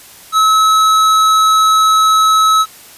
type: tone with hard clipping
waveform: sine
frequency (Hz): 1292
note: E6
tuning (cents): -35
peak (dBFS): -9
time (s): 0.32-2.66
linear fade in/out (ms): 50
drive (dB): 13
effects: white hiss -38 dBFS RMS until 2.97 s + resampled to 32000 Hz